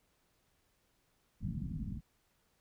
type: low-pass noise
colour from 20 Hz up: white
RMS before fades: -39 dBFS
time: 1.4-2.01 s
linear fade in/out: 50 ms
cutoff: 230 Hz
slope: 48 dB/octave
effects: pink hiss -75 dBFS RMS until 2.6 s